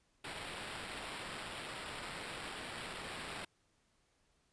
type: noise with sample-and-hold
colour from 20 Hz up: white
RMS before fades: -45 dBFS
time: 0.24-3.45 s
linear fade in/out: 5 ms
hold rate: 6300 Hz
effects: pink hiss -75 dBFS RMS until 4.52 s + resampled to 22050 Hz